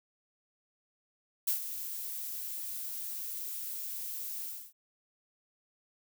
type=noise with ADSR envelope; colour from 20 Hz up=violet; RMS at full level=-28 dBFS; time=1.47-4.73 s; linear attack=10 ms; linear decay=110 ms; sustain=-11 dB; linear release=280 ms; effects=none